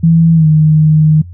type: tone with pitch glide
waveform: sine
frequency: 164.81 to 154.66 Hz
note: E3 to D#3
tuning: 0 to -10 cents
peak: -4 dBFS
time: 0.03-1.22 s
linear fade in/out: 10 ms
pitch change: -110 cents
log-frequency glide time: 0.34-0.47 s
effects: noise-tail reverb RT60 0.1 s tail -21 dB re dry + added 88 Hz sine -27 dBFS peak until 1.33 s